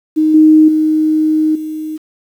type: tone with level steps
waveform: sine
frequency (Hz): 311.1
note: D#4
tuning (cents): 0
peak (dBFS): -8 / -3 / -9 / -19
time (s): 0.16-1.98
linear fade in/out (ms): 20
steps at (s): 0.34 / 0.68 / 1.55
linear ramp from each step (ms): 5
effects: 7-bit